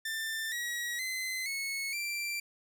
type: tone with pitch steps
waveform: sawtooth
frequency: 1784 / 1912 / 2049 / 2196 / 2354 Hz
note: A6 / A#6 / C7 / C#7 / D7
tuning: +23 / +43 / -37 / -17 / +3 cents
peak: -30 dBFS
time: 0.05-2.4 s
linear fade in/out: 5 ms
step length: 470 ms
effects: none